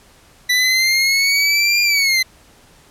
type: linear two-way sweep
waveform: 25% pulse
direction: up then down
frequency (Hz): 1971 to 2405 to 2036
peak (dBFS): -9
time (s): 0.49-2.23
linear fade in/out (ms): 10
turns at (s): 1.82
effects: pink hiss -49 dBFS RMS until 2.9 s + low-pass 12000 Hz 12 dB/octave